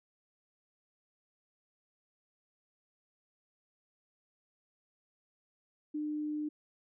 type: tone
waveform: sine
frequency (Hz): 301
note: D4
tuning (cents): +43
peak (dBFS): -33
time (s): 5.94-6.49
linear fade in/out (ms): 10
effects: none